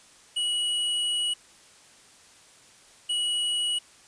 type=tone pair in turn; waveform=square; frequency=2922 / 2922 Hz; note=F#7 / F#7; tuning=-22 / -22 cents; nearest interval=unison; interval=0 cents; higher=neither; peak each=-25 dBFS; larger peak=neither; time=0.36-1.34 / 3.09-3.79 s; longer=first; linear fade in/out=10 ms; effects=white hiss -54 dBFS RMS until 4.07 s + resampled to 22050 Hz